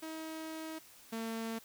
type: tone pair in turn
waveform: sawtooth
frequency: 318.3 / 225.9 Hz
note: D#4 / A3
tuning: +39 / +46 cents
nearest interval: tritone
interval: 593 cents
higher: first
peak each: -37 / -33 dBFS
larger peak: second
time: 0.02-0.79 / 1.12-1.59 s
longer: first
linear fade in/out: 10 ms
effects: white hiss -58 dBFS RMS until 1.64 s